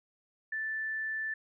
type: tone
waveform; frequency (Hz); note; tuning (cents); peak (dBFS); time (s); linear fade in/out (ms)
sine; 1760; A6; 0; -32; 0.52-1.34; 5
effects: none